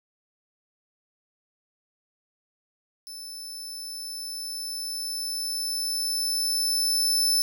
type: tone with level ramp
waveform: sawtooth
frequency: 5274 Hz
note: E8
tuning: in tune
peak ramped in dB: -35 to -17 dBFS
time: 3.07-7.42 s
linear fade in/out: 0 ms
effects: none